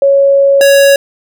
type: tone pair in turn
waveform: sine / square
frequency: 554.4 / 556.9 Hz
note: C#5 / C#5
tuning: 0 / +8 cents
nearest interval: unison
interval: 8 cents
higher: second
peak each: -4 dBFS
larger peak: neither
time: 0.02-0.61 / 0.61-0.96 s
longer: first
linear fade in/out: 2 ms
effects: none